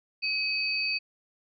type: tone pair together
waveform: sine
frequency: 2544 / 4564 Hz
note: D#7 / C#8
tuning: +38 / +50 cents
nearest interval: minor seventh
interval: 1012 cents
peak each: -28 / -30 dBFS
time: 0.22-0.99 s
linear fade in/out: 20 ms
effects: none